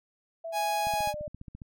sine tone with pitch glide, 661 to 599.2 Hz, E5 to D5, +5 to +35 cents, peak -34 dBFS, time 0.44-1.28 s, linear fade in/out 10 ms, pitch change -170 cents, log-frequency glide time 0.93-1.12 s
45% pulse tone, 830.6 Hz, G#5, in tune, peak -27 dBFS, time 0.52-1.14 s, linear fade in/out 50 ms
click train, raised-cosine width 5 ms, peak -30 dBFS, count 12, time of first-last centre 0.87-1.618 s, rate 14.7 Hz
effects none

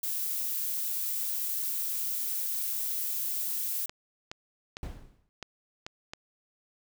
violet noise, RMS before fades -32 dBFS, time 0.03-3.86 s, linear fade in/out 5 ms
clicks, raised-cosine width 0.2 ms, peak -21 dBFS, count 6, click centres 3.895 / 4.315 / 4.769 / 5.427 / 5.865 / 6.135 s
brown noise with exponential decay, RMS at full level -34 dBFS, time 4.83-5.29 s, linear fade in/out 0 ms, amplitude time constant 100 ms
effects none

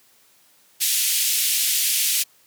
white band-pass noise, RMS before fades -21 dBFS, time 0.8-2.24 s, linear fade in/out 20 ms, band 2400 to 15000 Hz, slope 24 dB/octave, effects white hiss -57 dBFS RMS until 2.46 s + high-pass 100 Hz 12 dB/octave

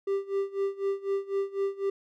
triangle tone with tremolo, 394 Hz, G4, 9 cents sharp, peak -22 dBFS, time 0.07-1.9 s, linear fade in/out 5 ms, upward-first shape sine, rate 4 Hz, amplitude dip 90%, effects none

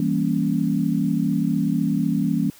sine chord, E diminished seventh, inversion none, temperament equal with one note detuned, 164.81 / 197.25 / 233.1 / 277.2 Hz, E3 / G3 / Bb3 / Db4, 0 / +11 / 0 / 0 cents, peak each -24 dBFS, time 0-2.5 s, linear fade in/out 2 ms, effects white hiss -49 dBFS RMS until 2.59 s

